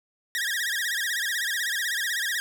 sawtooth tone with vibrato, 1760 Hz, A6, in tune, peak -22 dBFS, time 0.35-2.4 s, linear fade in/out 0 ms, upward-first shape sine, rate 16 Hz, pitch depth 170 cents each way, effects none

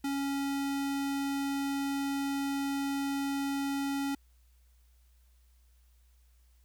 square tone, 277.7 Hz, C#4, 3 cents sharp, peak -31 dBFS, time 0.04-4.15 s, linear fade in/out 5 ms, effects added 60 Hz sine -60 dBFS peak until 6.64 s + white hiss -73 dBFS RMS until 6.64 s

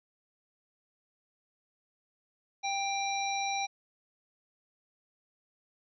harmonic tone with a mistuned harmonic, 790 Hz, G5, 13 cents sharp, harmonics 1 / 3 / 5 / 7, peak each -32 / -36 / -38 / -40 dBFS, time 2.63-3.67 s, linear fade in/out 20 ms, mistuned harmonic 7, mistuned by +57 cents, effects none

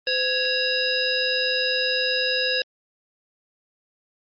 harmonic tone with a mistuned harmonic, 554.4 Hz, C#5, in tune, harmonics 1 / 3 / 5 / 7 / 9, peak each -27 / -27 / -27 / -27 / -27 dBFS, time 0.07-2.62 s, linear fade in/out 2 ms, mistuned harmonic 1, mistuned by -140 cents, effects Opus 24 kbps

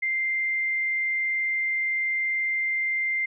sine tone, 2093 Hz, C7, in tune, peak -23 dBFS, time 0.02-3.26 s, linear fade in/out 10 ms, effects none

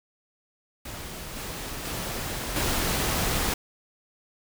pink noise with level steps, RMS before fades -38 / -35 / -32 / -26 dBFS, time 0.85-3.54 s, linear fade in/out 5 ms, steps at 1.36 / 1.85 / 2.56 s, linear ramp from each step 2 ms, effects none

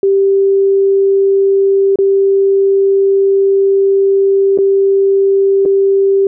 sine tone with dropouts, 392 Hz, G4, in tune, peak -7 dBFS, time 0.03-6.27 s, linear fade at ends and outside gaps 2 ms, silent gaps 1.958-1.987 / 4.576-4.586 / 5.653-5.658 s, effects none

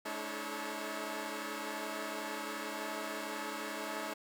10% pulse tone cluster, 213.4 / 289.2 / 320.6 / 432.9 / 547 Hz, G#3 / D4 / E4 / A4 / C#5, +47 / -27 / -48 / -28 / -23 cents, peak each -37 / -35 / -35 / -39 / -38 dBFS, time 0.05-4.14 s, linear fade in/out 10 ms, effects none

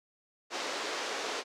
pink band-pass noise, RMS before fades -36 dBFS, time 0.5-1.44 s, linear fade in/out 50 ms, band 350 to 6400 Hz, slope 24 dB/octave, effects none

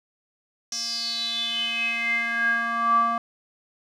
square tone with band-pass filter sweep, 232.6 Hz, A#3, 4 cents flat, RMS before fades -25 dBFS, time 0.72-3.18 s, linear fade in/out 2 ms, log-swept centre 5700 to 990 Hz, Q 9.6, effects none

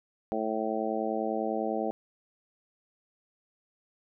harmonic tone, 110 Hz, A2, in tune, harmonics 2 / 3 / 4 / 5 / 6 / 7, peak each -35 / -35 / -35 / -35 / -35 / -35 dBFS, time 0.32-1.91 s, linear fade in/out 0 ms, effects none

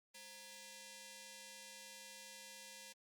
5% pulse ring-modulated tone, 733 Hz, F#5, 16 cents flat, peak -38 dBFS, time 0.14-2.93 s, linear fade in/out 10 ms, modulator 1260 Hz, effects high-pass 300 Hz 12 dB/octave + Opus 32 kbps

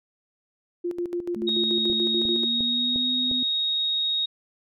sine tone with tremolo, 349.2 Hz, F4, in tune, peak -24 dBFS, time 0.84-2.45 s, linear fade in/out 10 ms, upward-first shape square, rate 6.9 Hz, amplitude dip 70%
sine tone with pitch glide, 220 to 248.4 Hz, A3 to B3, 0 to +10 cents, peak -29 dBFS, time 1.36-3.43 s, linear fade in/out 2 ms, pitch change +210 cents, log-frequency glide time 1.97-3.08 s
sine tone, 3754 Hz, A#7, 11 cents sharp, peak -22 dBFS, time 1.47-4.26 s, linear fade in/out 10 ms
click train, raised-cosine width 2 ms, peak -22 dBFS, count 5, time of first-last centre 1.9-3.313 s, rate 2.83 Hz
effects none

